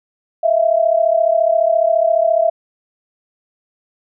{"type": "tone pair together", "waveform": "sine", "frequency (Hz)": [642.5, 677], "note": ["E5", "E5"], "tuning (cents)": [-45, 46], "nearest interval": "minor second", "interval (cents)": 91, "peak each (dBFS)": -14, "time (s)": [0.43, 2.5], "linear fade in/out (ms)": 10, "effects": []}